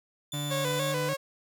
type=tone; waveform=sawtooth; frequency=3513 Hz; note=A7; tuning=3 cents flat; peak=-33 dBFS; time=0.32-0.92 s; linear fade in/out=2 ms
type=tone with pitch glide; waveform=35% pulse; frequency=145.8 to 149.99 Hz; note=D3 to D3; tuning=-12 to +37 cents; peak=-30 dBFS; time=0.33-1.14 s; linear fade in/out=10 ms; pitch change=+49 cents; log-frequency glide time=0.58-0.97 s
type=tone with vibrato; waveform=sawtooth; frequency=523.3 Hz; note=C5; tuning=in tune; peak=-25 dBFS; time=0.5-1.17 s; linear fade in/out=20 ms; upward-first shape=square; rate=3.4 Hz; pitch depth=78 cents each way
effects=none